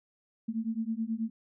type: beating tone pair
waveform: sine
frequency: 220 / 229.3 Hz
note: A3 / A#3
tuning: 0 / -28 cents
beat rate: 9.3 Hz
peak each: -33 / -33 dBFS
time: 0.48-1.3 s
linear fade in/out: 10 ms
effects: none